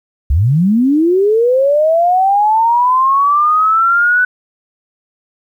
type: linear sweep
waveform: sine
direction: up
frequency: 59.8 to 1499 Hz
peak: -8 dBFS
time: 0.3-4.25 s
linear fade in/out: 5 ms
effects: 8-bit